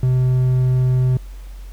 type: tone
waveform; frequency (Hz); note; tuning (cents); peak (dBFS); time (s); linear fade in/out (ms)
triangle; 127.6; C3; -43; -11; 0.03-1.17; 2
effects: added 46 Hz sine -31 dBFS peak until 1.72 s + pink hiss -50 dBFS RMS until 1.72 s